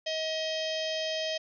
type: harmonic tone with a mistuned harmonic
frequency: 634 Hz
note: D#5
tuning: 32 cents sharp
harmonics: 1 / 3 / 4 / 5 / 6 / 7 / 8 / 9 / 10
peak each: -32 / -41 / -42 / -36 / -44 / -45 / -39 / -51 / -49 dBFS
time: 0.06-1.38 s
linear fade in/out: 10 ms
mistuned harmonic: 7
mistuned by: -16 cents
effects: none